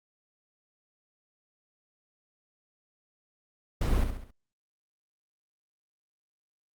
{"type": "noise with echo", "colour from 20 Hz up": "brown", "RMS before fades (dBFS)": -26, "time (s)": [3.81, 4.04], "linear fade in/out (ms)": 5, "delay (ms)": 67, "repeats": 4, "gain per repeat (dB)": -6, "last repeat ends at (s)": 4.308, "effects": ["Opus 48 kbps"]}